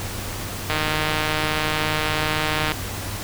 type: click train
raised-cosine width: 0.3 ms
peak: -6 dBFS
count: 312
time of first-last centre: 0.7-2.719 s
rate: 154 Hz
effects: added 98 Hz sine -33 dBFS peak until 3.23 s + pink hiss -31 dBFS RMS until 3.23 s